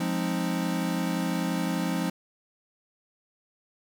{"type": "chord", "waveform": "square", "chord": "F minor seventh", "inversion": "none", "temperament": "equal with one note detuned", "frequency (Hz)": [176.03, 207.7, 261.6, 311.1], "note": ["F3", "Ab3", "C4", "Eb4"], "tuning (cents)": [14, 0, 0, 0], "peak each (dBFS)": [-30, -34, -33, -34], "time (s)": [0, 2.1], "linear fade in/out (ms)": 5, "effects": []}